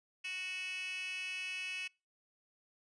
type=tone with high-pass filter; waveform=10% pulse; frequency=370 Hz; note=F#4; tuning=in tune; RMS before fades=-41 dBFS; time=0.24-1.88 s; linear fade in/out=10 ms; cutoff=2700 Hz; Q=9.3; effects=noise-tail reverb RT60 0.3 s tail -26 dB re dry + resampled to 22050 Hz